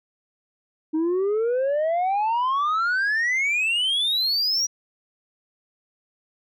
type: exponential sweep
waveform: sine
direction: up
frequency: 307.2 to 5810 Hz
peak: -17 dBFS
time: 0.93-4.67 s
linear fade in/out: 20 ms
effects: tanh soft clip ceiling -19 dBFS